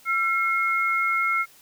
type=tone pair together; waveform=sine; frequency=1352.3 / 2156 Hz; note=E6 / C#7; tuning=+44 / -49 cents; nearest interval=minor sixth; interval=807 cents; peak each=-23 dBFS; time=0.05-1.46 s; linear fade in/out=50 ms; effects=white hiss -53 dBFS RMS until 1.61 s